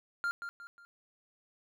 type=tone with echo; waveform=triangle; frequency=1396.9 Hz; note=F6; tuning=in tune; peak=-28 dBFS; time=0.24-0.31 s; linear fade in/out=0 ms; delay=180 ms; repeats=3; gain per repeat=-8 dB; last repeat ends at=0.85 s; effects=none